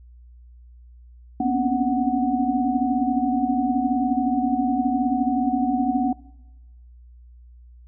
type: tone cluster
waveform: sine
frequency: 240.2 / 254.9 / 274 / 285.8 / 741 Hz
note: B3 / C4 / C#4 / D4 / F#5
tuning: -48 / -45 / -20 / -47 / +2 cents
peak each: -26 / -25 / -25 / -29 / -24 dBFS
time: 1.4-6.13 s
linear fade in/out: 5 ms
effects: noise-tail reverb RT60 1.0 s tail -21 dB re dry + added 60 Hz sine -44 dBFS peak until 7.87 s